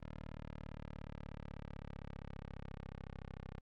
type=exponential sweep; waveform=10% pulse; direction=down; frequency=38.35 to 32.7 Hz; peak=-38 dBFS; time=0-3.61 s; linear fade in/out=20 ms; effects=low-pass 3000 Hz 12 dB/octave + 13-bit